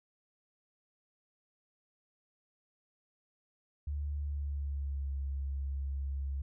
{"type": "tone with pitch glide", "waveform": "sine", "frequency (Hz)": [72.7, 68.74], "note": ["D2", "C#2"], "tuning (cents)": [-17, -14], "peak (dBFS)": -33, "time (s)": [3.87, 6.42], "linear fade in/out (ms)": 5, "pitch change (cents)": -97, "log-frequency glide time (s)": [4.17, 5.12], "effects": []}